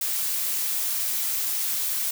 blue noise with amplitude modulation, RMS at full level -25 dBFS, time 0.01-2.11 s, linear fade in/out 5 ms, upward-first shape sine, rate 216 Hz, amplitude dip 30%, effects none

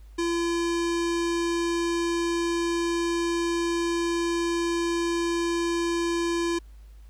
square tone with low-pass filter, 340.1 Hz, F4, 46 cents flat, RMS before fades -26 dBFS, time 0.18-6.59 s, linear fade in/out 10 ms, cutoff 7300 Hz, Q 1.3, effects added 52 Hz sine -44 dBFS peak until 7.09 s + pink hiss -64 dBFS RMS until 7.09 s

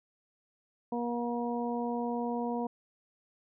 harmonic tone, 238.6 Hz, A#3, 41 cents sharp, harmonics 1 / 2 / 3 / 4, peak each -33 / -36 / -38 / -39 dBFS, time 0.92-2.67 s, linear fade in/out 5 ms, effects none

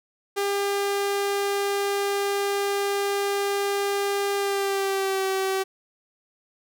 sawtooth tone with pitch glide, 400.8 to 383.4 Hz, G4 to G4, +38 to -38 cents, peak -19 dBFS, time 0.36-5.64 s, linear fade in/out 20 ms, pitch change -76 cents, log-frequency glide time 4.36-5.25 s, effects none

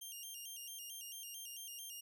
10% pulse tone with vibrato, 2997 Hz, F#7, 22 cents sharp, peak -39 dBFS, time 0.01-2.01 s, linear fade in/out 10 ms, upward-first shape square, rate 4.5 Hz, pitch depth 100 cents each way, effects none

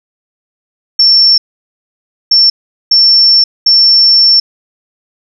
sine tone bursts at uneven times, 5420 Hz, E8, 47 cents sharp, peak -3 dBFS, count 4, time 0.99-1.38 / 2.31-2.5 / 2.91-3.44 / 3.66-4.4 s, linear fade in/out 5 ms, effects none

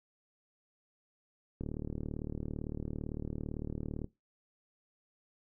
click train, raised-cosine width 3 ms, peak -25 dBFS, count 93, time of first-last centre 1.61-4.044 s, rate 37.8 Hz, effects noise-tail reverb RT60 0.2 s tail -19 dB re dry

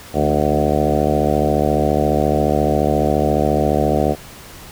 harmonic tone with a mistuned harmonic, 74.4 Hz, D2, 23 cents sharp, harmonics 1 / 2 / 3 / 4 / 5 / 6 / 7 / 8 / 9 / 10, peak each -23 / -23 / -23 / -23 / -23 / -23 / -23 / -23 / -23 / -23 dBFS, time 0.13-4.16 s, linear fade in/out 50 ms, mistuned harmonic 3, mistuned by -26 cents, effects pink hiss -38 dBFS RMS until 4.71 s

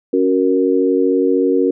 sine chord, F# major, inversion second, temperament equal, 277.2 / 370 / 466.2 Hz, C#4 / F#4 / A#4, 0 / 0 / 0 cents, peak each -16 dBFS, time 0.13-1.71 s, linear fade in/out 5 ms, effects none

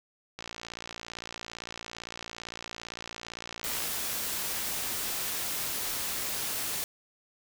click train, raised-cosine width 0.2 ms, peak -21 dBFS, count 201, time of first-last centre 0.39-3.856 s, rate 57.7 Hz
white noise, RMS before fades -33 dBFS, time 3.64-6.84 s, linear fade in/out 0 ms
effects none

